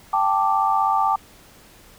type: chord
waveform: sine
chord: G suspended second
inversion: none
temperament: equal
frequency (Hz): 784 / 880 / 1174.7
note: G5 / A5 / D6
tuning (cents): 0 / 0 / 0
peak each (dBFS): -21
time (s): 0.13-1.16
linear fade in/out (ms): 5
effects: pink hiss -49 dBFS RMS until 1.98 s